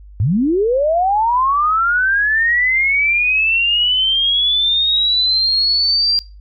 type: linear sweep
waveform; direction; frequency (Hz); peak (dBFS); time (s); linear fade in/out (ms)
sine; up; 86.9 to 4763; -12; 0.2-6.19; 0
effects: noise-tail reverb RT60 0.3 s tail -23 dB re dry + added 50 Hz sine -36 dBFS peak until 6.4 s